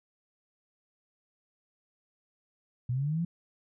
sine linear sweep, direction up, 118.9 to 174.61 Hz, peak -27 dBFS, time 2.89-3.25 s, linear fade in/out 5 ms, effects none

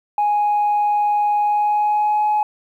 sine tone with pitch glide, 830.6 to 844.1 Hz, G#5 to G#5, 0 to +28 cents, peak -13 dBFS, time 0.18-2.43 s, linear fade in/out 2 ms, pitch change +28 cents, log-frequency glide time 1.39-2.25 s, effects tanh soft clip ceiling -12 dBFS + 9-bit

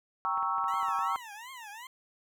sine chord, G diminished seventh, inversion none, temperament equal, 784 / 932.3 / 1108.7 / 1318.5 Hz, G5 / Bb5 / Db6 / Fb6, 0 / 0 / 0 / 0 cents, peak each -36 / -34 / -32 / -32 dBFS, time 0.25-1.16 s, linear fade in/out 0 ms
clicks, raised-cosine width 0.5 ms, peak -34 dBFS, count 9, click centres 0.376 / 0.428 / 0.583 / 0.642 / 0.74 / 0.83 / 0.885 / 0.99 / 1.16 s
20% pulse tone with vibrato, 932.3 Hz, A#5, in tune, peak -38 dBFS, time 0.68-1.87 s, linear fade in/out 2 ms, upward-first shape triangle, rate 2.7 Hz, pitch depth 270 cents each way
effects none

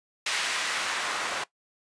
white noise with band-pass filter sweep, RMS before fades -30 dBFS, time 0.26-1.44 s, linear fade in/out 5 ms, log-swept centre 2200 to 1000 Hz, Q 0.86, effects noise-tail reverb RT60 0.1 s tail -18 dB re dry + resampled to 22050 Hz

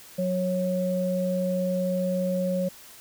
sine tone pair together, 183.07 / 548 Hz, F#3 / C#5, -18 / -20 cents, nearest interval octave + perfect fifth, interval 1898 cents, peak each -26 dBFS, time 0.18-2.69 s, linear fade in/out 10 ms, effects white hiss -48 dBFS RMS until 3 s

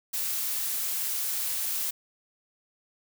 blue noise, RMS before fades -30 dBFS, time 0.13-1.91 s, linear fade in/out 10 ms, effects none

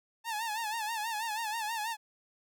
sawtooth tone with vibrato, 882 Hz, A5, 4 cents sharp, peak -29 dBFS, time 0.24-1.97 s, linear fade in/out 50 ms, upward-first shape sine, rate 6.2 Hz, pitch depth 95 cents each way, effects none

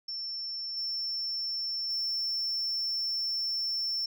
sine tone with level steps, 5390 Hz, E8, 38 cents sharp, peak -33 / -29 / -26 dBFS, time 0.08-4.06 s, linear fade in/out 5 ms, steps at 0.76 / 1.89 s, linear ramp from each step 20 ms, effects tanh soft clip ceiling -28 dBFS

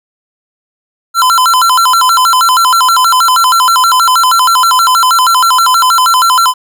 square tone with vibrato, 1174.7 Hz, D6, in tune, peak -6 dBFS, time 1.14-6.54 s, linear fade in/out 50 ms, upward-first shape square, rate 6.3 Hz, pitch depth 250 cents each way, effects none

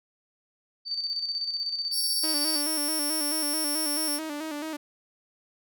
sine tone with tremolo, 4583 Hz, D8, 43 cents flat, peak -26 dBFS, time 0.85-2.63 s, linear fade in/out 50 ms, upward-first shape square, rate 16 Hz, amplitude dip 50%
10% pulse tone, 5460 Hz, F8, 40 cents flat, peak -21 dBFS, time 1.91-4.2 s, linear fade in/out 50 ms
sawtooth tone with vibrato, 304.4 Hz, D#4, 38 cents flat, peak -28 dBFS, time 2.23-4.77 s, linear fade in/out 10 ms, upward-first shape square, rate 4.6 Hz, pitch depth 67 cents each way
effects none

